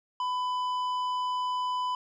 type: tone with tanh clipping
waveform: sine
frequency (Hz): 1000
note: B5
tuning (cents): +21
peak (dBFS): -29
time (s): 0.2-1.95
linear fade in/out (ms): 2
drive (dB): 9
effects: none